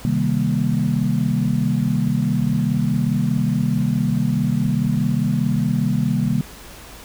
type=chord; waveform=sine; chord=C minor seventh; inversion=none; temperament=equal; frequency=130.81 / 155.56 / 196 / 233.1 Hz; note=C3 / Eb3 / G3 / Bb3; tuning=0 / 0 / 0 / 0 cents; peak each=-22 dBFS; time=0.05-6.41 s; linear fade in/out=0 ms; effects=added 50 Hz sine -44 dBFS peak until 7.04 s + pink hiss -40 dBFS RMS until 7.04 s